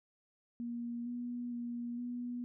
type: tone with pitch steps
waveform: sine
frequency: 237.2 / 242.4 / 238.8 / 243.5 Hz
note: A#3 / B3 / A#3 / B3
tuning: +30 / -32 / +42 / -24 cents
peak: -37 dBFS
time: 0.6-2.44 s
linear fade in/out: 0 ms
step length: 460 ms
effects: none